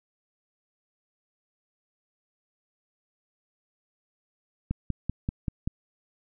click train, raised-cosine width 5 ms, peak -15 dBFS, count 6, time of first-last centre 4.71-5.675 s, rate 5.18 Hz, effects none

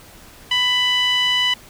sawtooth tone with band-pass filter, 994 Hz, B5, 11 cents sharp, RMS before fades -18 dBFS, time 0.51-1.54 s, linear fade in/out 5 ms, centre 2700 Hz, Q 7.5, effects pink hiss -44 dBFS RMS until 1.69 s

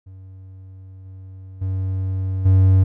triangle tone with level steps, 94.6 Hz, F#2, 39 cents sharp, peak -35 / -33 / -18 / -8 dBFS, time 0.06-2.84 s, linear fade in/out 10 ms, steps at 1.05 / 1.61 / 2.45 s, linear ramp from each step 10 ms, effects none

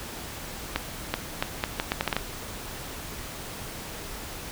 accelerating click train, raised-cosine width 0.3 ms, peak -8 dBFS, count 10, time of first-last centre 0.76-2.166 s, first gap 380 ms, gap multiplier 0.75, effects pink hiss -38 dBFS RMS until 4.51 s

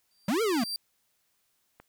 40% pulse tone with exponential growth, 4699 Hz, D8, in tune, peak -28 dBFS, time 0.11-0.76 s, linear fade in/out 1 ms, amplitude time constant 140 ms
square linear two-way sweep, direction up then down, 172.8 to 470.6 to 210.5 Hz, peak -25 dBFS, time 0.28-0.64 s, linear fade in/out 5 ms, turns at 0.42 s
click, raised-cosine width 0.5 ms, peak -33 dBFS, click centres 1.8 s
effects white hiss -73 dBFS RMS until 1.88 s

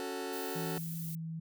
sawtooth chord, F# minor, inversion second, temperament just, 277.5 / 370 / 444 Hz, C#4 / F#4 / A4, +2 / 0 / +16 cents, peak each -38 / -36 / -37 dBFS, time 0-0.78 s, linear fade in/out 0 ms
violet noise, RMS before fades -45 dBFS, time 0.33-1.15 s, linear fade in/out 0 ms
sine tone with pitch glide, 164.81 to 162.35 Hz, E3 to E3, 0 to -26 cents, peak -37 dBFS, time 0.55-1.4 s, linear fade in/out 10 ms, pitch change -26 cents, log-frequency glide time 0.98-1.11 s
effects none

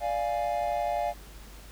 triangle chord, D diminished, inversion none, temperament equal, 587.3 / 698.5 / 830.6 Hz, D5 / F5 / Ab5, 0 / 0 / 0 cents, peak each -30 / -27 / -31 dBFS, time 0-1.14 s, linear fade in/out 50 ms, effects added 50 Hz sine -46 dBFS peak until 1.71 s + pink hiss -51 dBFS RMS until 1.71 s

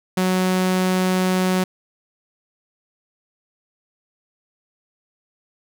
sawtooth tone, 185 Hz, F#3, in tune, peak -13 dBFS, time 0.17-1.64 s, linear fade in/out 5 ms, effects none

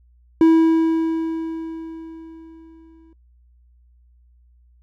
triangle tone with exponential decay, 325.1 Hz, E4, 24 cents flat, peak -6 dBFS, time 0.41-3.13 s, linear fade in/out 2 ms, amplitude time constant 590 ms, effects noise-tail reverb RT60 0.1 s tail -19 dB re dry + added 60 Hz sine -51 dBFS peak until 4.82 s

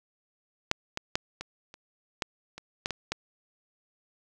clicks, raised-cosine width 0.2 ms, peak -6 / -14 / -8 / -19 / -29 / -11 / -24 / -11 / -15 / -12 dBFS, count 10, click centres 0.714 / 0.974 / 1.155 / 1.41 / 1.741 / 2.222 / 2.58 / 2.859 / 2.907 / 3.12 s, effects none

